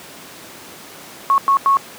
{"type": "tone bursts at uneven times", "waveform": "sine", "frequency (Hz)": 1100, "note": "C#6", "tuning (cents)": -14, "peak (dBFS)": -10, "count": 3, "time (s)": [[1.3, 1.38], [1.48, 1.57], [1.66, 1.77]], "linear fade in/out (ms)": 0, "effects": ["pink hiss -37 dBFS RMS until 1.98 s", "high-pass 200 Hz 12 dB/octave"]}